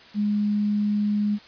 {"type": "tone with quantisation", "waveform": "sine", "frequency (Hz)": 207.7, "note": "G#3", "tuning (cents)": 0, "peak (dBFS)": -20, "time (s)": [0.14, 1.39], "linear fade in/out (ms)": 50, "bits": 8, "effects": ["white hiss -48 dBFS RMS until 1.47 s", "resampled to 11025 Hz"]}